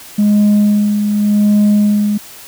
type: tone with tremolo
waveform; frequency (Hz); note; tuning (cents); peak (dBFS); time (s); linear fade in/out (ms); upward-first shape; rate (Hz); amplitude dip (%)
sine; 207.7; G#3; 0; -4; 0.18-2.18; 10; sine; 0.87; 55
effects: tanh soft clip ceiling -6 dBFS + white hiss -35 dBFS RMS until 2.47 s